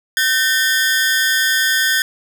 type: ring-modulated tone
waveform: sawtooth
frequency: 1675 Hz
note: G#6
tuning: 14 cents sharp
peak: -7 dBFS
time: 0.17-2.02 s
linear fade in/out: 0 ms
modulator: 140 Hz
effects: none